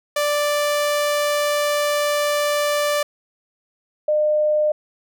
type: tone pair in turn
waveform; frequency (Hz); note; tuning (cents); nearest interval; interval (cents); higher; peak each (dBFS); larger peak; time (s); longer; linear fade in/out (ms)
sawtooth / sine; 587.3 / 605.6; D5 / D#5; 0 / -47; minor second; 53; second; -14 / -15; first; 0.16-3.03 / 4.08-4.72; first; 5
effects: none